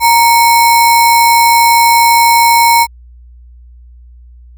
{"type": "tone with sample-and-hold", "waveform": "sine", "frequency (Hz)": 932.3, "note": "A#5", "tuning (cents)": 0, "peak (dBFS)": -4, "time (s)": [0, 2.87], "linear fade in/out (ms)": 50, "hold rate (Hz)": 3150, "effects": ["added 60 Hz sine -34 dBFS peak until 4.57 s"]}